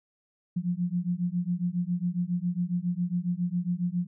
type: beating tone pair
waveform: sine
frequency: 173 / 180.3 Hz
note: F3 / F#3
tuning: -16 / -45 cents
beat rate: 7.3 Hz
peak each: -29 dBFS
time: 0.56-4.07 s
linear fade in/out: 10 ms
effects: none